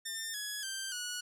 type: tone with pitch steps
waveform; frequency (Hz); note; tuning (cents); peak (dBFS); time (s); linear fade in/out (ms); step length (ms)
10% pulse; 1801 / 1680.4 / 1567.9 / 1462.9; A6 / G#6 / G6 / F#6; +40 / +20 / 0 / -20; -28; 0.05-1.21; 10; 290
effects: none